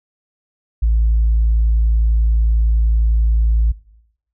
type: tone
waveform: sine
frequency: 55.5 Hz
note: A1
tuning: 16 cents sharp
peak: -10 dBFS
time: 0.82-3.72 s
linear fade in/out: 10 ms
effects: noise-tail reverb RT60 0.8 s tail -21 dB re dry + tanh soft clip ceiling -8 dBFS

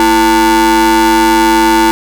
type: ring-modulated tone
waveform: 45% pulse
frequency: 281.2 Hz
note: C#4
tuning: 25 cents sharp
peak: -3 dBFS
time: 0-1.91 s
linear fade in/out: 0 ms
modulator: 613 Hz
effects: none

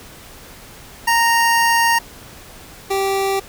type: tone pair in turn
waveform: 25% pulse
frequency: 928 / 390.2 Hz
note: A#5 / G4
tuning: -8 / -8 cents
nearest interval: octave + minor third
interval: 1500 cents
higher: first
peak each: -9 / -13 dBFS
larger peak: first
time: 1.07-1.99 / 2.9-3.4 s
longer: first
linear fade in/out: 10 ms
effects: pink hiss -40 dBFS RMS until 3.48 s

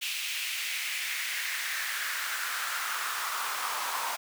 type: noise with high-pass filter sweep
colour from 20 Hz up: pink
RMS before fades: -33 dBFS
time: 0.01-4.17 s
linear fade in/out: 20 ms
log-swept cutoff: 2800 to 950 Hz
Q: 2.9
effects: none

